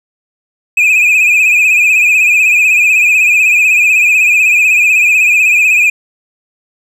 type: tone with vibrato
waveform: triangle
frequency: 2489 Hz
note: D#7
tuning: in tune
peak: -4 dBFS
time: 0.77-5.9 s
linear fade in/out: 5 ms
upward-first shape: sine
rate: 16 Hz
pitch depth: 70 cents each way
effects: none